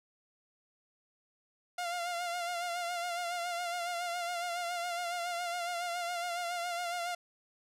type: tone with vibrato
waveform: sawtooth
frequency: 698.5 Hz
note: F5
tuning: in tune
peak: -30 dBFS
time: 1.78-7.15 s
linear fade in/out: 5 ms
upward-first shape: sine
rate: 7.2 Hz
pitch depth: 43 cents each way
effects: low-pass 11000 Hz 12 dB/octave